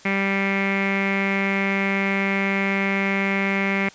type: tone with low-pass filter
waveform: sawtooth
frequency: 196 Hz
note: G3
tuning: in tune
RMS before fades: -22 dBFS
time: 0.05-3.89 s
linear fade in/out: 5 ms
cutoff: 2200 Hz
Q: 8.6
effects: white hiss -47 dBFS RMS until 3.94 s + resampled to 16000 Hz